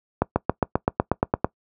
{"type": "accelerating click train", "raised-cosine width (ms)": 1, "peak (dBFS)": -4, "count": 11, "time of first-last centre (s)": [0.22, 1.445], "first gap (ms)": 140, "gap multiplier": 0.97, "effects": ["noise-tail reverb RT60 0.1 s tail -22 dB re dry", "high-pass 60 Hz 12 dB/octave"]}